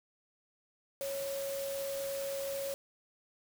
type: tone in noise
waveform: sine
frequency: 552 Hz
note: C#5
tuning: 7 cents flat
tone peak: -35 dBFS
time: 1.01-2.74 s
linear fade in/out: 0 ms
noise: white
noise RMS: -44 dBFS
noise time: 1.01-2.74 s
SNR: +6 dB
effects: none